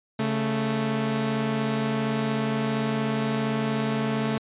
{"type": "tone pair together", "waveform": "sawtooth", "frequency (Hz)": [138.59, 220], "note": ["C#3", "A3"], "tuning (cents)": [0, 0], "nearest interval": "minor sixth", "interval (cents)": 800, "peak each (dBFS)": [-25, -21], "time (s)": [0.19, 4.38], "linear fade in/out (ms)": 5, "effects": ["resampled to 8000 Hz"]}